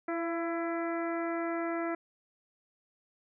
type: harmonic tone with a mistuned harmonic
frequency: 333.9 Hz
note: E4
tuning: 22 cents sharp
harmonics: 1 / 2 / 3 / 4 / 5 / 6 / 7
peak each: -33 / -36 / -44 / -40 / -45 / -44 / -51 dBFS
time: 0.08-1.95 s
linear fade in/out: 5 ms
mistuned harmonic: 2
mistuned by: +22 cents
effects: none